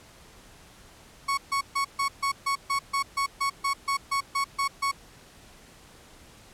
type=tone bursts; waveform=35% pulse; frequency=1108.7 Hz; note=C#6; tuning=in tune; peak=-22 dBFS; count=16; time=1.28-4.916 s; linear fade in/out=10 ms; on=96 ms; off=140 ms; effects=pink hiss -52 dBFS RMS until 6.53 s + low-pass 11000 Hz 12 dB/octave